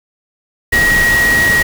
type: tone in noise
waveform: sine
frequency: 1900 Hz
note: A#6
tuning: 33 cents sharp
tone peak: -9 dBFS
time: 0.72-1.63 s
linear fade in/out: 10 ms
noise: pink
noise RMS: -18 dBFS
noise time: 0.72-1.63 s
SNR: +6 dB
effects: none